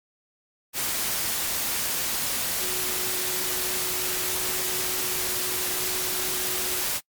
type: tone in noise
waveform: sine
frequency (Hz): 367.6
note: F#4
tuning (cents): -11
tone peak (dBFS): -37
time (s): 2.58-6.85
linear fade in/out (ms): 50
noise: white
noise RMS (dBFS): -27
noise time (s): 0.73-7.01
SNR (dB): -13
effects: noise-tail reverb RT60 0.1 s tail -26 dB re dry + MP3 96 kbps